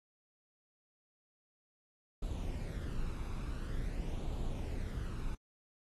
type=noise with flanger; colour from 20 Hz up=brown; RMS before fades=-38 dBFS; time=2.22-5.35 s; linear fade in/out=5 ms; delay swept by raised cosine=0.27 to 0.81 ms; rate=0.47 Hz; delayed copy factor=+0.5; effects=AAC 32 kbps